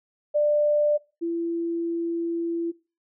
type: tone pair in turn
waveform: sine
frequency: 593 / 336.7 Hz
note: D5 / E4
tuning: +17 / +37 cents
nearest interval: minor seventh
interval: 980 cents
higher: first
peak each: -18 / -24 dBFS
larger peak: first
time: 0.34-0.98 / 1.21-2.72 s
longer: second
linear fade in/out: 20 ms
effects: noise-tail reverb RT60 0.3 s tail -20 dB re dry